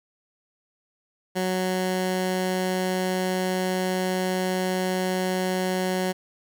15% pulse tone, 185 Hz, F#3, in tune, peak -17 dBFS, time 1.35-6.13 s, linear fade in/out 20 ms, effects none

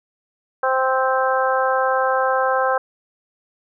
harmonic tone, 261.6 Hz, C4, in tune, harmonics 2 / 3 / 4 / 5 / 6, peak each -20 / -22 / -23 / -24 / -25 dBFS, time 0.63-2.78 s, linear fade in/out 5 ms, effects none

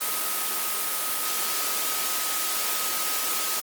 sine tone in noise, 1266 Hz, D#6, 30 cents sharp, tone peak -36 dBFS, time 0-3.61 s, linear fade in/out 20 ms, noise white, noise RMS -27 dBFS, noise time 0-3.61 s, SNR -12 dB, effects high-pass 300 Hz 12 dB/octave + Opus 24 kbps

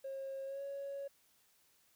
triangle tone with pitch glide, 540 to 556.5 Hz, C#5 to C#5, -45 to +7 cents, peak -37 dBFS, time 0.04-1.08 s, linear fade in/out 10 ms, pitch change +52 cents, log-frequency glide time 0.45-0.62 s, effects tanh soft clip ceiling -37 dBFS + white hiss -71 dBFS RMS until 1.95 s

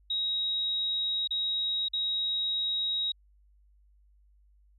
sine tone with dropouts, 3803 Hz, A#7, 34 cents sharp, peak -27 dBFS, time 0.1-3.12 s, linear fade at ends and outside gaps 5 ms, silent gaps 1.275-1.307 / 1.885-1.933 s, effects added 50 Hz sine -59 dBFS peak until 4.78 s

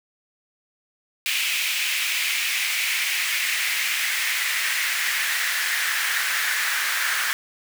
pink noise with high-pass filter sweep, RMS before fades -24 dBFS, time 1.26-7.33 s, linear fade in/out 0 ms, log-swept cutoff 2500 to 1600 Hz, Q 3.2, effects none

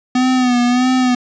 square tone with vibrato, 249.6 Hz, B3, 19 cents sharp, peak -12 dBFS, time 0.15-1.15 s, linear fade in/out 5 ms, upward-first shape sine, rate 1.6 Hz, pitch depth 52 cents each way, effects resampled to 16000 Hz + 7-bit

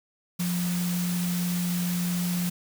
sine tone in noise, 176.6 Hz, F3, 20 cents sharp, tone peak -25 dBFS, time 0.39-2.5 s, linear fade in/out 10 ms, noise white, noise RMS -35 dBFS, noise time 0.39-2.5 s, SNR +7 dB, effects none

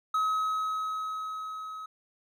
triangle tone with level ramp, 1277 Hz, D#6, 45 cents sharp, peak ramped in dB -22 to -36 dBFS, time 0.14-1.86 s, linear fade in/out 5 ms, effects none

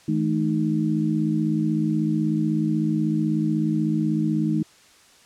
sine tone cluster, 160.4 / 216.6 / 310 Hz, E3 / A3 / D#4, -47 / -27 / -6 cents, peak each -24 dBFS, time 0.08-4.63 s, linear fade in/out 5 ms, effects white hiss -53 dBFS RMS until 5.25 s + low-pass 8000 Hz 12 dB/octave

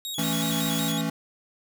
sawtooth tone with vibrato, 3563 Hz, A7, 21 cents sharp, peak -28 dBFS, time 0.05-1.01 s, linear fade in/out 0 ms, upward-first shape square, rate 5.4 Hz, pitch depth 100 cents each way
square chord, A major, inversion second, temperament equal, 164.81 / 220 / 277.2 Hz, E3 / A3 / C#4, 0 / 0 / 0 cents, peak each -30 / -31 / -31 dBFS, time 0.18-1.1 s, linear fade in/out 5 ms
white band-stop noise, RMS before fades -34 dBFS, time 0.19-0.92 s, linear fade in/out 2 ms, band 290 to 940 Hz, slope 48 dB/octave
effects none

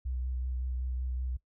sine tone with vibrato, 63.1 Hz, B1, 38 cents sharp, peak -31 dBFS, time 0.05-1.37 s, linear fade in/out 10 ms, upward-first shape sine, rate 5.3 Hz, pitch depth 21 cents each way, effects noise-tail reverb RT60 0.1 s tail -19 dB re dry

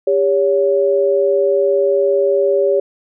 sine tone pair together, 400 / 562.6 Hz, G4 / C#5, +35 / +26 cents, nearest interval tritone, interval 591 cents, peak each -14 dBFS, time 0.07-2.8 s, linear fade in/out 5 ms, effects none

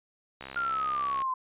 click train, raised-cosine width 0.3 ms, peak -24 dBFS, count 55, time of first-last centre 0.41-1.22 s, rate 66.7 Hz
sine exponential sweep, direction down, 1416 to 1020 Hz, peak -27 dBFS, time 0.56-1.34 s, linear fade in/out 5 ms
effects resampled to 8000 Hz

